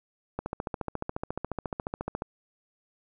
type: click train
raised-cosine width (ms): 1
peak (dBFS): -17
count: 27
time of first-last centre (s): 0.39-2.221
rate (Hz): 14.2
effects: none